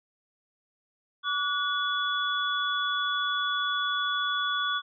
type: tone cluster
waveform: sine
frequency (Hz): 1148 / 1461 / 3415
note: D6 / F#6 / G#7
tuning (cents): -40 / -22 / +48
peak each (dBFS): -30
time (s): 1.23-4.82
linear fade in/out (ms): 50
effects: none